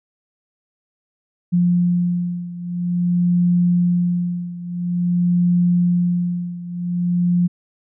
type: beating tone pair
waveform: sine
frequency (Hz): 175.8 / 176.29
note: F3 / F3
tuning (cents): +12 / +17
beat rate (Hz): 0.49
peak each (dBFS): -17 / -20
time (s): 1.52-7.48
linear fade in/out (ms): 20
effects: none